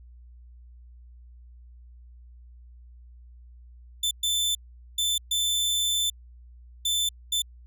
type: tone bursts at uneven times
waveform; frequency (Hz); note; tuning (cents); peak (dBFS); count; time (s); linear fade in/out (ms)
sawtooth; 3533; A7; +6; -20; 6; 4.03-4.11 / 4.23-4.55 / 4.98-5.18 / 5.31-6.1 / 6.85-7.09 / 7.32-7.42; 5
effects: added 60 Hz sine -46 dBFS peak until 7.66 s